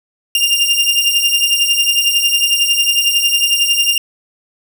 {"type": "beating tone pair", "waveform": "sawtooth", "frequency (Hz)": [2794, 2805], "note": ["F7", "F7"], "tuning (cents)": [0, 7], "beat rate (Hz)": 11, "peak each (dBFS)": -11, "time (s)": [0.35, 3.98], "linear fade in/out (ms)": 2, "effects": []}